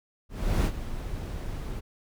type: noise with ADSR envelope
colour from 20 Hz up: brown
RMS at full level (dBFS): -21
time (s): 0.29-1.81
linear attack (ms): 360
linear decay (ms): 59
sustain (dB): -13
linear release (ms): 24
effects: none